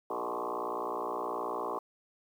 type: tone with frequency modulation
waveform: sine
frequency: 740 Hz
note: F#5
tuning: in tune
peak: -32 dBFS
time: 0.1-1.79 s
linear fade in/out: 5 ms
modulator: 59.4 Hz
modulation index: 6.8
effects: 10-bit